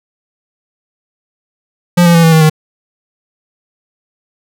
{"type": "tone with pitch steps", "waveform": "square", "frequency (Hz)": [175.2, 171.1, 167.1, 163.18, 159.37, 155.64], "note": ["F3", "F3", "E3", "E3", "D#3", "D#3"], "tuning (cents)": [6, -35, 24, -17, 42, 1], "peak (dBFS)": -5, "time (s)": [1.97, 2.498], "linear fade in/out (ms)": 10, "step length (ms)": 88, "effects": []}